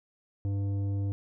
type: tone with tanh clipping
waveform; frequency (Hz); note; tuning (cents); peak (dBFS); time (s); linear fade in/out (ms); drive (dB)
triangle; 99.5; G2; +26; -29; 0.45-1.12; 0; 14
effects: none